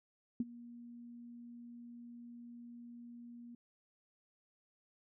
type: tone with ADSR envelope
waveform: sine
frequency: 238 Hz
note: A#3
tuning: 36 cents sharp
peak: -29 dBFS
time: 0.4-3.55 s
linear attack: 3 ms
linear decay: 32 ms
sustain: -20 dB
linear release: 4 ms
effects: none